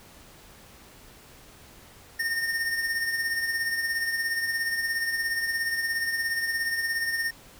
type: tone with tremolo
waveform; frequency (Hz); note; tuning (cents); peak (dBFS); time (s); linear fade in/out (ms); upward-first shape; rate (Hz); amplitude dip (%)
square; 1829; A#6; -33; -24; 2.19-7.31; 10; triangle; 17; 55
effects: pink hiss -51 dBFS RMS until 7.59 s